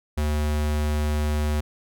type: tone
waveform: square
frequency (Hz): 75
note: D2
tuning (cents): +37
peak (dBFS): -22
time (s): 0.17-1.61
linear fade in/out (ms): 10
effects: none